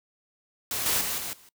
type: noise with level steps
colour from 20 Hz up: white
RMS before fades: -30 / -25 / -30 / -34 / -54 dBFS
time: 0.71-1.49 s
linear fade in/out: 2 ms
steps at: 0.86 / 1.01 / 1.18 / 1.33 s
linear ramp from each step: 2 ms
effects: noise-tail reverb RT60 0.1 s tail -23 dB re dry